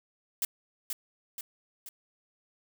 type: noise with echo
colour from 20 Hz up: blue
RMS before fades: -29 dBFS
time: 0.42-0.45 s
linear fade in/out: 2 ms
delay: 480 ms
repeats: 3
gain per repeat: -5 dB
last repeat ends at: 1.89 s
effects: none